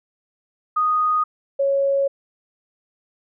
sine tone pair in turn, 1241 / 552.8 Hz, D#6 / C#5, -5 / -5 cents, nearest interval octave + major second, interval 1400 cents, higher first, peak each -16 dBFS, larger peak neither, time 0.76-1.24 / 1.59-2.08 s, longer second, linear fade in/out 10 ms, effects none

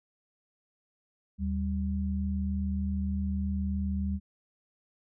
sine tone pair together, 76.71 / 196 Hz, D#2 / G3, -24 / 0 cents, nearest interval octave + major third, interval 1624 cents, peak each -30 / -31 dBFS, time 1.38-4.2 s, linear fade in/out 50 ms, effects none

